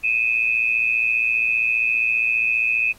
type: tone pair together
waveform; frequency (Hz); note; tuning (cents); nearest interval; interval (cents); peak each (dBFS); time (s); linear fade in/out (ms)
sine; 2479 / 2594; D#7 / E7; -7 / -28; minor second; 79; -20; 0.03-2.93; 20
effects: pink hiss -51 dBFS RMS until 2.98 s + AAC 48 kbps